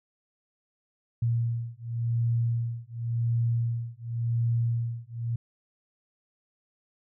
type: beating tone pair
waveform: sine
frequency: 116.54 / 117.45 Hz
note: A#2 / A#2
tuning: 0 / +13 cents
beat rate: 0.91 Hz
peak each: -28 / -28 dBFS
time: 1.22-5.36 s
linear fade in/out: 5 ms
effects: none